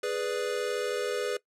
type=chord; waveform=square; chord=G# diminished; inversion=none; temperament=equal; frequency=415.3 / 493.9 / 587.3 Hz; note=G#4 / B4 / D5; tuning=0 / 0 / 0 cents; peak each=-33 / -32 / -38 dBFS; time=0.03-1.37 s; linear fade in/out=5 ms; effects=noise-tail reverb RT60 0.1 s tail -20 dB re dry + low-pass 10000 Hz 12 dB/octave